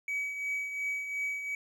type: tone with tremolo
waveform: triangle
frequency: 2274 Hz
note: C#7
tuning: 44 cents sharp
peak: -27 dBFS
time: 0.08-1.55 s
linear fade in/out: 2 ms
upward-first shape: triangle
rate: 2.8 Hz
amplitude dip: 60%
effects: tanh soft clip ceiling -23 dBFS